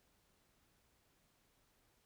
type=silence; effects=pink hiss -75 dBFS RMS until 2.05 s